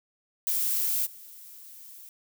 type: noise with level steps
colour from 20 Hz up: violet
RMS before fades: -27 / -47 dBFS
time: 0.47-2.09 s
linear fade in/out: 0 ms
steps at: 1.05 s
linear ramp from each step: 20 ms
effects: none